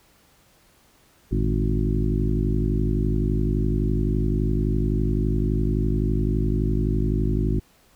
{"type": "harmonic tone with a mistuned harmonic", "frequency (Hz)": 51.8, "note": "G#1", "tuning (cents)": -4, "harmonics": [1, 2, 3, 4, 5, 6, 7], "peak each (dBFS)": [-23, -26, -28, -29, -30, -31, -31], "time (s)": [1.31, 7.6], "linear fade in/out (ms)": 10, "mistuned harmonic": 2, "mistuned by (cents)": 130, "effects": ["pink hiss -58 dBFS RMS until 7.95 s"]}